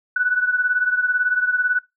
sine beating tone pair, 1480 / 1498 Hz, F#6 / F#6, 0 / +21 cents, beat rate 18 Hz, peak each -18 / -22 dBFS, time 0.16-1.79 s, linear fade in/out 5 ms, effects noise-tail reverb RT60 0.2 s tail -23 dB re dry

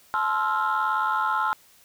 sine chord, F major seventh, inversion first, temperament equal with one note detuned, 862.9 / 1046.5 / 1318.5 / 1396.9 Hz, A5 / C6 / E6 / F6, -34 / 0 / 0 / 0 cents, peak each -26 dBFS, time 0.14-1.53 s, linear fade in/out 0 ms, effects tanh soft clip ceiling -16 dBFS + white hiss -56 dBFS RMS until 1.84 s

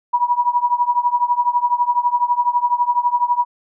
sine tone with tremolo, 969 Hz, B5, 33 cents flat, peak -10 dBFS, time 0.13-3.45 s, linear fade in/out 10 ms, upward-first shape triangle, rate 12 Hz, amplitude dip 95%, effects none

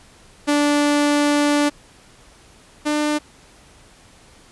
sawtooth tone pair in turn, 292 / 299 Hz, D4 / D4, -10 / +31 cents, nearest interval unison, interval 41 cents, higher second, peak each -11 / -14 dBFS, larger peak first, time 0.47-1.7 / 2.85-3.19 s, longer first, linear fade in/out 20 ms, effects pink hiss -49 dBFS RMS until 4.51 s + resampled to 24000 Hz

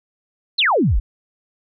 sine exponential sweep, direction down, 4484 to 34.65 Hz, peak -13 dBFS, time 0.58-1 s, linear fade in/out 10 ms, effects none

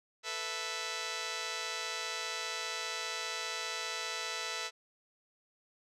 5% pulse chord, A suspended second, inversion none, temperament just, 440 / 495 / 660 Hz, A4 / B4 / E5, 0 / +4 / +2 cents, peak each -30 dBFS, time 0.23-4.71 s, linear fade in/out 50 ms, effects low-pass 8000 Hz 12 dB/octave

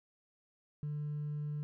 triangle tone with hard clipping, 148.4 Hz, D3, 18 cents sharp, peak -35 dBFS, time 0.83-1.63 s, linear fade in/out 0 ms, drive 2 dB, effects none

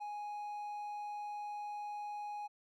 triangle tone, 830.6 Hz, G#5, in tune, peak -38 dBFS, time 0-2.48 s, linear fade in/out 20 ms, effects none

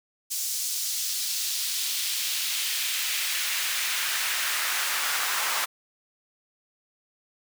pink noise with high-pass filter sweep, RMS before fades -28 dBFS, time 0.3-5.66 s, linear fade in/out 20 ms, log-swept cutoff 6100 to 1100 Hz, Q 1.2, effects none

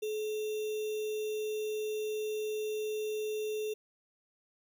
sine tone with sample-and-hold, 428.6 Hz, A4, 45 cents flat, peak -32 dBFS, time 0.02-3.74 s, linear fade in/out 10 ms, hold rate 3150 Hz, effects none

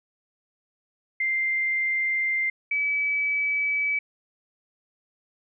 sine tone pair in turn, 2093 / 2292 Hz, C7 / D7, 0 / -43 cents, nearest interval major second, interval 157 cents, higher second, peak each -22 dBFS, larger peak neither, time 1.2-2.5 / 2.71-3.99 s, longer first, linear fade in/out 5 ms, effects none

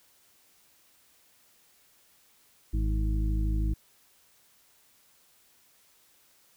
harmonic tone, 52.8 Hz, G#1, 29 cents sharp, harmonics 1 / 2 / 3 / 4 / 6, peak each -25 / -35 / -39 / -41 / -38 dBFS, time 2.73-3.74 s, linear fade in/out 10 ms, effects white hiss -63 dBFS RMS until 6.56 s

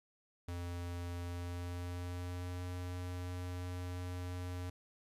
square tone with pitch glide, 87.31 to 89.71 Hz, F2 to F2, 0 to +47 cents, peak -40 dBFS, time 0.48-4.7 s, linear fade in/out 5 ms, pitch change +47 cents, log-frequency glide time 1.22-2.66 s, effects resampled to 32000 Hz + 12-bit

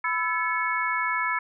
sine tone cluster, 1002 / 1323 / 1718 / 2204 Hz, B5 / E6 / A6 / C#7, +25 / +6 / -42 / -11 cents, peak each -29 dBFS, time 0.04-1.39 s, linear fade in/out 5 ms, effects none

